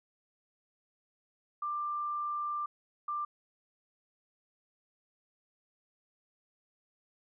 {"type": "tone bursts at uneven times", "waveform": "sine", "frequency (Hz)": 1186, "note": "D6", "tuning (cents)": 17, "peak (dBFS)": -32, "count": 2, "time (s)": [[1.62, 2.66], [3.08, 3.25]], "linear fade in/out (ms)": 5, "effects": []}